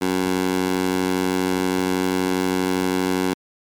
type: tone with high-pass filter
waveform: 15% pulse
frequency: 92.5 Hz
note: F#2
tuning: in tune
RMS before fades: -21 dBFS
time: 0.01-3.34 s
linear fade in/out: 10 ms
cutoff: 270 Hz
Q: 1.2
effects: MP3 96 kbps